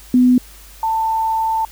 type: tone pair in turn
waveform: sine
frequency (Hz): 250 / 890.9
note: B3 / A5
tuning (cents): +21 / +21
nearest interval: octave + minor seventh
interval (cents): 2200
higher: second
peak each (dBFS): -8 / -15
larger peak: first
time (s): 0.14-0.38 / 0.83-1.65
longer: second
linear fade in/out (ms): 2
effects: added 50 Hz sine -41 dBFS peak until 1.71 s + white hiss -43 dBFS RMS until 1.71 s